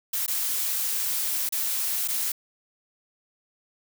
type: noise with dropouts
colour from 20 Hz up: blue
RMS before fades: -27 dBFS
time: 0.13-2.32 s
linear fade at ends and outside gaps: 5 ms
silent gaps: 0.264-0.279 / 1.491-1.523 / 2.077-2.084 s
effects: none